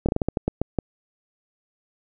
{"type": "slowing click train", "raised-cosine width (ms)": 2, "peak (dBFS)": -8, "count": 10, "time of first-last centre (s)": [0.06, 0.787], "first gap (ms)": 27, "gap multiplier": 1.26, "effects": []}